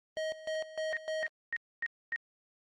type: tone with tremolo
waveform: square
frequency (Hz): 630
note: D#5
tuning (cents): +21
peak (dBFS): -33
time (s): 0.17-1.28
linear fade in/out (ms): 0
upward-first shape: square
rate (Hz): 3.3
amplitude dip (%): 80
type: tone bursts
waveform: sine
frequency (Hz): 1864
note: A#6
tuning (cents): -1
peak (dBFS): -31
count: 5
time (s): 0.93-2.16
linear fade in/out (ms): 0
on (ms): 38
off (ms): 260
effects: low-pass 5000 Hz 12 dB/octave + Opus 32 kbps